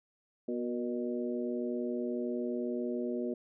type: harmonic tone with a mistuned harmonic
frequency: 121.8 Hz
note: B2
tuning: 24 cents flat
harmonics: 2 / 3 / 4 / 5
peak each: -35 / -36 / -40 / -42 dBFS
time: 0.48-3.34 s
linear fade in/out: 5 ms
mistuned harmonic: 4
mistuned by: -38 cents
effects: none